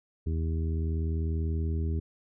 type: harmonic tone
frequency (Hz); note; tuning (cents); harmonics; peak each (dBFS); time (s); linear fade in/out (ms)
80.4; E2; -43; 1 / 2 / 3 / 4 / 5; -27 / -37 / -40 / -42 / -42; 0.26-2; 10
effects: none